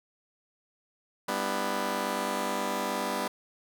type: chord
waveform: 10% pulse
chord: E minor seventh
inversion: first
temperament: just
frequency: 197.78 / 247.2 / 296.7 / 329.6 Hz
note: G3 / B3 / D4 / E4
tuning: +16 / +2 / +18 / 0 cents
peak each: -26 / -25 / -29 / -31 dBFS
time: 1.28-3.28 s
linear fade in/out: 5 ms
effects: none